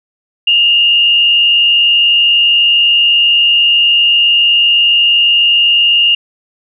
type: tone with frequency modulation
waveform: sine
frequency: 2826 Hz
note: F7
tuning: 20 cents sharp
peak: -6 dBFS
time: 0.47-6.15 s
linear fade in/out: 5 ms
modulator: 92.2 Hz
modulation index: 0.64
effects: none